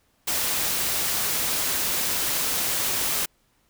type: noise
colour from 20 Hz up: white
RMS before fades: -25 dBFS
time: 0.27-3.26 s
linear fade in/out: 10 ms
effects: pink hiss -66 dBFS RMS until 3.69 s